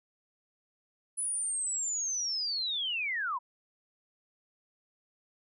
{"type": "linear sweep", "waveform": "sine", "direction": "down", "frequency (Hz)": [10110, 932.3], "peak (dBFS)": -30, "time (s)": [1.17, 3.39], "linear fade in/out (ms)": 20, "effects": []}